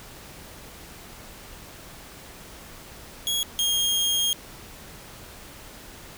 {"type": "tone pair in turn", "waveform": "sawtooth", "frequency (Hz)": [3322, 3241], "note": ["G#7", "G#7"], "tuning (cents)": [0, -43], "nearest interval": "unison", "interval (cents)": 43, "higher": "first", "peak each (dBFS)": [-20, -18], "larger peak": "second", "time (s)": [[3.27, 3.43], [3.59, 4.33]], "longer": "second", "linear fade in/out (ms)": 0, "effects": ["pink hiss -44 dBFS RMS until 6.17 s"]}